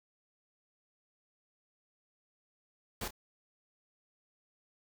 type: noise with echo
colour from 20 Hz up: pink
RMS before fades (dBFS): -38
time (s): 3.01-3.08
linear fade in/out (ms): 5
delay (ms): 28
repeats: 1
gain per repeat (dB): -11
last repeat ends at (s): 3.108
effects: none